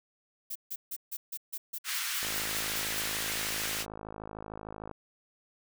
violet noise bursts, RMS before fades -37 dBFS, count 13, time 0.5-3.015 s, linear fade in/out 10 ms, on 55 ms, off 150 ms
pink high-pass noise, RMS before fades -34 dBFS, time 1.84-3.86 s, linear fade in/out 50 ms, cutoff 1400 Hz, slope 24 dB/octave
click train, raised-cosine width 1 ms, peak -27 dBFS, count 144, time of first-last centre 2.23-4.913 s, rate 53.3 Hz
effects none

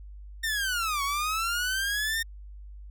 sawtooth linear two-way sweep, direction down then up, 1837 to 1100 to 1837 Hz, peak -23 dBFS, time 0.43-2.23 s, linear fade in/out 10 ms, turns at 1.03 s, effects added 50 Hz sine -41 dBFS peak until 2.9 s

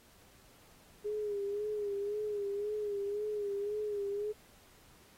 sine tone with vibrato, 412.1 Hz, G#4, 13 cents flat, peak -33 dBFS, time 1.04-4.33 s, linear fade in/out 20 ms, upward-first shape sine, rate 1.9 Hz, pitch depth 54 cents each way, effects pink hiss -62 dBFS RMS until 5.17 s + AAC 48 kbps

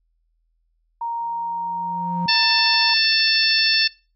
sine tone, 932.3 Hz, A#5, in tune, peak -23 dBFS, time 1.01-2.94 s, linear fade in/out 5 ms
triangle tone with exponential growth, 174.9 Hz, F3, 3 cents sharp, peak -19 dBFS, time 1.2-2.26 s, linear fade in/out 2 ms, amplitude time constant 230 ms
harmonic tone, 887 Hz, A5, 14 cents sharp, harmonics 2 / 3 / 4 / 5 / 6, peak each -24 / -22 / -24 / -18 / -21 dBFS, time 2.28-3.88 s, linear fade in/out 10 ms
effects noise-tail reverb RT60 0.3 s tail -22 dB re dry + added 41 Hz sine -64 dBFS peak until 4.15 s

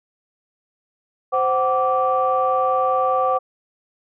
sine tone cluster, 520 / 750 / 1165 Hz, C5 / F#5 / D6, -11 / +23 / -14 cents, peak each -20 dBFS, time 1.32-3.39 s, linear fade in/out 20 ms, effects tanh soft clip ceiling -7 dBFS

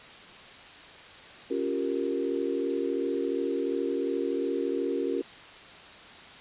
sine chord, G half-diminished seventh, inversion second, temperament equal, 277.2 / 349.2 / 392 / 466.2 Hz, Db4 / F4 / G4 / Bb4, 0 / 0 / 0 / 0 cents, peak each -32 dBFS, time 1.5-5.22 s, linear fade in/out 10 ms, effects white hiss -47 dBFS RMS until 6.4 s + resampled to 8000 Hz

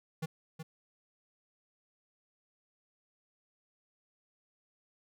square tone with echo, 159.7 Hz, D#3, 45 cents sharp, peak -34 dBFS, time 0.22-0.26 s, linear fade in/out 10 ms, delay 370 ms, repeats 1, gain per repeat -7 dB, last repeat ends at 0.63 s, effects none

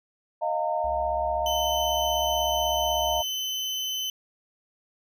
sine chord, Eb suspended second, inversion none, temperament equal with one note detuned, 622.3 / 698.5 / 912.1 Hz, Eb5 / F5 / Bb5, 0 / 0 / -38 cents, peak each -28 / -28 / -29 dBFS, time 0.41-3.23 s, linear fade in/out 20 ms
triangle tone with pitch glide, 65 to 64.44 Hz, C2 to C2, -11 to -26 cents, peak -34 dBFS, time 0.84-3.21 s, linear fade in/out 5 ms, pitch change -15 cents, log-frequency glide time 1.3-2.79 s
35% pulse tone, 3041 Hz, F#7, 47 cents sharp, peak -26 dBFS, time 1.46-4.1 s, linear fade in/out 2 ms
effects none

